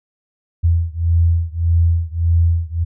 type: beating tone pair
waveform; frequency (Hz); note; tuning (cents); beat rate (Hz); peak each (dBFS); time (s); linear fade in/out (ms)
sine; 83.4 / 85.1; E2 / F2; +21 / -44; 1.7; -15 / -16; 0.63-2.85; 20
effects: none